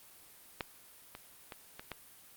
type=clicks; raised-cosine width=0.3 ms; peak=-18 / -28 / -27 / -27 / -22 dBFS; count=5; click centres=0.608 / 1.151 / 1.522 / 1.795 / 1.917 s; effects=white hiss -57 dBFS RMS until 2.36 s + Opus 32 kbps